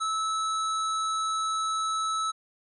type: tone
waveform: square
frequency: 1304 Hz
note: E6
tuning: 19 cents flat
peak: -27 dBFS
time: 0-2.32 s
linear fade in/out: 20 ms
effects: resampled to 24000 Hz